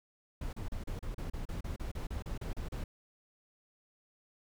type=noise bursts; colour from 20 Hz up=brown; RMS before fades=-38 dBFS; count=16; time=0.41-2.84 s; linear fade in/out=5 ms; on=120 ms; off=34 ms; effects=none